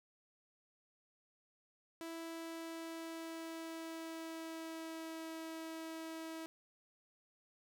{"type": "tone with pitch glide", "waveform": "sawtooth", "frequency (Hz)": [329.6, 323.6], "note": ["E4", "E4"], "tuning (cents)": [0, -32], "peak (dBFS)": -40, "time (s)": [2.01, 6.46], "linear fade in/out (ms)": 0, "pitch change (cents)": -32, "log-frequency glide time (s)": [2.18, 5.28], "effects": []}